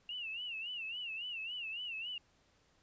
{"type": "tone with vibrato", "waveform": "sine", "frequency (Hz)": 2782, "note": "F7", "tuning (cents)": -7, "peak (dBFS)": -39, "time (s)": [0.09, 2.18], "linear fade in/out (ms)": 2, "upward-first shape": "sine", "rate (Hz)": 3.6, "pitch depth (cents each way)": 130, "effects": ["pink hiss -71 dBFS RMS until 2.82 s", "resampled to 16000 Hz"]}